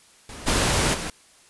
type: noise with level steps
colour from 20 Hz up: pink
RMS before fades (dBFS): -39 / -21 / -30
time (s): 0.29-1.1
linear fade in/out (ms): 2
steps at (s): 0.46 / 0.93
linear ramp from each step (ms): 20
effects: white hiss -54 dBFS RMS until 1.49 s + resampled to 24000 Hz